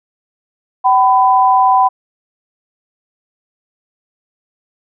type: tone pair together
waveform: sine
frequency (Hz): 764.9 / 1001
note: G5 / B5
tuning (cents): -43 / +23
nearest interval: perfect fourth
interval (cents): 466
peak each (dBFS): -10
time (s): 0.84-1.89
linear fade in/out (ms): 20
effects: none